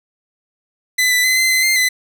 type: tone with pitch steps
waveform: sawtooth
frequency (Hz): 2010 / 1988 / 2036 / 2062 / 2044 / 2100 / 2017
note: B6 / B6 / C7 / C7 / C7 / C7 / B6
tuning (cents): +30 / +11 / -48 / -26 / -41 / +6 / +36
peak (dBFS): -9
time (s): 0.98-1.89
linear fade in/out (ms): 10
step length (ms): 130
effects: none